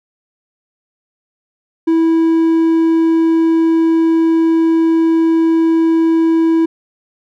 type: tone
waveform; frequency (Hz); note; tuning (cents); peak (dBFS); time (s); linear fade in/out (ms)
triangle; 327.1; E4; -13; -7; 1.87-6.66; 10
effects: none